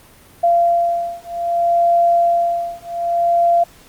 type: beating tone pair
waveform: sine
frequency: 687 / 687.63 Hz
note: F5 / F5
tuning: -29 / -27 cents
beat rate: 0.63 Hz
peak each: -16 dBFS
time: 0.43-3.64 s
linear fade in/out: 10 ms
effects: pink hiss -46 dBFS RMS until 3.88 s + Opus 32 kbps